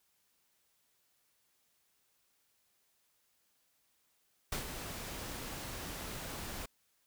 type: noise with ADSR envelope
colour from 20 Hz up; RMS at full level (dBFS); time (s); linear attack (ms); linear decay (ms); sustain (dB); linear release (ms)
pink; -36; 4.52-6.66; 4; 110; -7; 8
effects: white hiss -75 dBFS RMS until 7.06 s